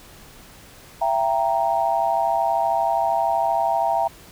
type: chord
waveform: sine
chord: E diminished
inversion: none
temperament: equal with one note detuned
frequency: 671.2 / 784 / 932.3 Hz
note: E5 / G5 / Bb5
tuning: +31 / 0 / 0 cents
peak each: -22 / -22 / -23 dBFS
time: 1.01-4.08 s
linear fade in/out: 10 ms
effects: pink hiss -46 dBFS RMS until 4.31 s